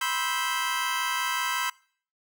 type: chord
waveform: 25% pulse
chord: C major seventh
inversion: third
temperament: just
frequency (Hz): 981.1 / 1046.5 / 1308.1 / 1569.8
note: B5 / C6 / E6 / G6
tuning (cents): -12 / 0 / -14 / +2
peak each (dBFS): -28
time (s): 0.01-1.7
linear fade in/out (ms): 5
effects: noise-tail reverb RT60 0.5 s tail -23 dB re dry